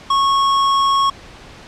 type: tone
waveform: square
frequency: 1100 Hz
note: C#6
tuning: 14 cents flat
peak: -13 dBFS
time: 0.1-1.1 s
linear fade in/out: 5 ms
effects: pink hiss -39 dBFS RMS until 1.67 s + low-pass 5000 Hz 12 dB/octave